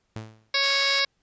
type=tone with exponential decay; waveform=sawtooth; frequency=110 Hz; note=A2; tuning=in tune; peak=-27 dBFS; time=0.16-0.51 s; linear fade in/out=0 ms; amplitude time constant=75 ms
type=harmonic tone; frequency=553 Hz; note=C#5; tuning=4 cents flat; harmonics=1 / 2 / 3 / 4 / 5 / 6 / 7 / 8 / 9 / 10; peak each=-33 / -32 / -30 / -26 / -35 / -35 / -27 / -31 / -28 / -32 dBFS; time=0.54-1.05 s; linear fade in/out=5 ms
type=high-pass noise; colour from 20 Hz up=pink; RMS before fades=-35 dBFS; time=0.62-1.01 s; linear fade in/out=20 ms; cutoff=1700 Hz; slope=12 dB/octave
effects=pink hiss -72 dBFS RMS until 1.22 s + resampled to 16000 Hz